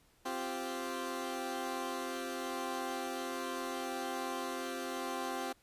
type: chord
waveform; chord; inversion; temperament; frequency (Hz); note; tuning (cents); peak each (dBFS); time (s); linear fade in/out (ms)
15% pulse; C suspended fourth; none; equal; 261.6 / 349.2 / 392; C4 / F4 / G4; 0 / 0 / 0; -34 / -35 / -36; 0.25-5.53; 10
effects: pink hiss -68 dBFS RMS until 5.62 s + resampled to 32000 Hz